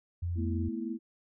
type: tone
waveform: sine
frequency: 86.8 Hz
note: F2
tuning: 10 cents flat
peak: -30 dBFS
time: 0.22-0.69 s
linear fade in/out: 10 ms
type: chord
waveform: sine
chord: A suspended second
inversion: none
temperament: equal with one note detuned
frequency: 220 / 243 / 329.6 Hz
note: A3 / B3 / E4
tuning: 0 / -28 / 0 cents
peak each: -37 dBFS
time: 0.35-0.99 s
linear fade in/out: 50 ms
effects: none